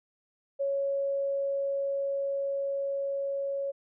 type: tone with level ramp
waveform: sine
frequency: 554.4 Hz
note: C#5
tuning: in tune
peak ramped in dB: -26 to -29 dBFS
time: 0.59-3.72 s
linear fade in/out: 20 ms
effects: none